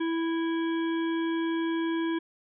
harmonic tone, 329.6 Hz, E4, in tune, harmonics 1 / 3 / 5 / 7 / 9 / 10, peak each -26 / -38 / -39 / -46 / -55 / -44 dBFS, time 0-2.19 s, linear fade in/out 10 ms, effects none

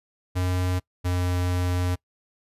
square tone pair in turn, 91 / 89.7 Hz, F#2 / F2, -28 / +47 cents, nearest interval unison, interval 25 cents, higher first, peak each -23 dBFS, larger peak neither, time 0.35-0.8 / 1.04-1.96 s, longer second, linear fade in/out 20 ms, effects noise-tail reverb RT60 0.1 s tail -22 dB re dry + resampled to 32000 Hz

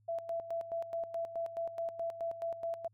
sine tone with tremolo, 669 Hz, E5, 25 cents sharp, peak -33 dBFS, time 0.08-2.88 s, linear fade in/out 10 ms, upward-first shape square, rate 4.7 Hz, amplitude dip 70%, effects added 106 Hz sine -66 dBFS peak until 2.93 s

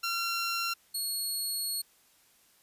15% pulse tone pair in turn, 1369 / 4337 Hz, F6 / C#8, -35 / -39 cents, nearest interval octave + minor sixth, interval 1996 cents, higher second, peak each -23 / -24 dBFS, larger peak first, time 0.03-0.74 / 0.94-1.82 s, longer second, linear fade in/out 10 ms, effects white hiss -64 dBFS RMS until 2.62 s + resampled to 32000 Hz

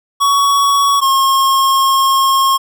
square tone pair in turn, 1121 / 1078.3 Hz, C#6 / C#6, +19 / -48 cents, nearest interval minor second, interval 67 cents, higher first, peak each -10 dBFS, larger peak neither, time 0.2-1.01 / 1.01-2.58 s, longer second, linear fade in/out 20 ms, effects none

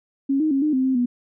sine tone with pitch steps, 273.9 / 311.1 / 272.4 / 303.9 / 260.2 / 262.5 / 244.4 Hz, C#4 / D#4 / C#4 / D#4 / C4 / C4 / B3, -21 / 0 / -30 / -41 / -9 / +6 / -18 cents, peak -17 dBFS, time 0.29-1.06 s, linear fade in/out 10 ms, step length 110 ms, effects none

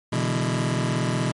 sawtooth chord, E dominant seventh, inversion second, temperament just, 123.61 / 148.33 / 164.81 / 206 Hz, B2 / D3 / E3 / G#3, +2 / +18 / 0 / -14 cents, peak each -21 / -25 / -23 / -27 dBFS, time 0.12-1.32 s, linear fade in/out 10 ms, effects MP3 48 kbps

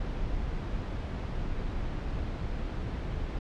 brown noise, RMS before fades -33 dBFS, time 0-3.39 s, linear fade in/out 5 ms, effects low-pass 4000 Hz 12 dB/octave

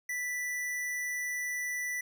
square tone, 1975 Hz, B6, in tune, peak -33 dBFS, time 0.09-2.01 s, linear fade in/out 5 ms, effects none

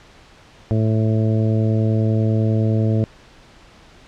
harmonic tone, 110 Hz, A2, in tune, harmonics 1 / 2 / 3 / 4 / 5 / 6, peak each -16 / -22 / -26 / -28 / -30 / -32 dBFS, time 0.71-3.04 s, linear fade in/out 0 ms, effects pink hiss -47 dBFS RMS until 4.07 s + low-pass 5000 Hz 12 dB/octave

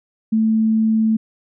sine tone, 220.6 Hz, A3, 5 cents sharp, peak -13 dBFS, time 0.32-1.17 s, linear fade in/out 10 ms, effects none

